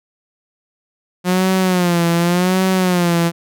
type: tone with vibrato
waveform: sawtooth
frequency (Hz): 178.5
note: F3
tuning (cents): +38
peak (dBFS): -9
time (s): 1.24-3.32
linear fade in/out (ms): 50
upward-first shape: sine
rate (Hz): 0.88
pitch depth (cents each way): 94
effects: none